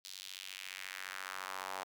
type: tone with high-pass filter sweep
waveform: square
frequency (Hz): 47.2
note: F#1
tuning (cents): +35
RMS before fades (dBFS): -45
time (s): 0.04-1.84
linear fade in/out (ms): 10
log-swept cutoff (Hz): 4300 to 810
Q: 1.9
effects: none